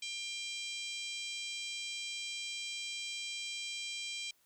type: harmonic tone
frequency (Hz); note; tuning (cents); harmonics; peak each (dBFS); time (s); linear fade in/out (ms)
795; G5; +24; 3 / 4 / 5 / 6 / 7 / 8 / 9 / 10; -43 / -43 / -47 / -51 / -49 / -53 / -53 / -50; 0.02-4.31; 5
effects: white hiss -71 dBFS RMS until 4.45 s